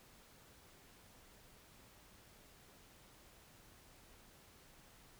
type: silence
effects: pink hiss -63 dBFS RMS until 5.19 s